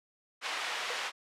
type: band-pass noise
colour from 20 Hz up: white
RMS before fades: -36 dBFS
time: 0.41-1.12 s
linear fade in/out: 50 ms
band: 720 to 2900 Hz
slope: 12 dB/octave
type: tone with exponential decay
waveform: sine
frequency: 491.1 Hz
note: B4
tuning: 10 cents flat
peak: -36 dBFS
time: 0.9-1 s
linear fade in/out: 5 ms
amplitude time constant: 20 ms
effects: low-pass 11000 Hz 12 dB/octave